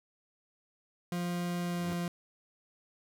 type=tone with pitch glide; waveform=40% pulse; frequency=175.2 to 173.69 Hz; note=F3 to F3; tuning=+6 to -9 cents; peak=-31 dBFS; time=1.12-2.08 s; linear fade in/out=2 ms; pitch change=-15 cents; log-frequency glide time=1.59-1.96 s
type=tone with exponential growth; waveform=15% pulse; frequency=93.7 Hz; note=F#2; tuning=22 cents sharp; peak=-32 dBFS; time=1.63-1.93 s; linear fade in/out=0 ms; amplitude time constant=65 ms
effects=none